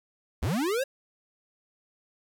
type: linear sweep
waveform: square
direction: up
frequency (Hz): 54.1 to 560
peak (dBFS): -26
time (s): 0.42-0.84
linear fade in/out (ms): 10
effects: 9-bit